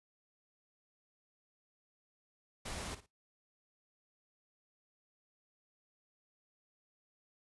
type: noise with echo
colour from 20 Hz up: pink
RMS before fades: -42 dBFS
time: 2.65-2.95 s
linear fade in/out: 10 ms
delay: 57 ms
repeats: 2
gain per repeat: -13 dB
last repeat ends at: 3.064 s
effects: noise-tail reverb RT60 0.2 s tail -20 dB re dry + resampled to 24000 Hz